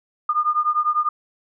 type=beating tone pair; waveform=sine; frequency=1212 / 1222 Hz; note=D#6 / D#6; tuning=-46 / -32 cents; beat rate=10 Hz; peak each=-20 / -21 dBFS; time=0.29-1.09 s; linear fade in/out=5 ms; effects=none